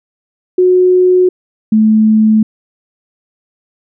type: tone pair in turn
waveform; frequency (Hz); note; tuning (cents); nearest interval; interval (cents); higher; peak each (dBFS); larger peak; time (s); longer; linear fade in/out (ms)
sine; 365.4 / 217.3; F#4 / A3; -22 / -21; major sixth; 899; first; -5; neither; 0.58-1.29 / 1.72-2.43; neither; 5
effects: none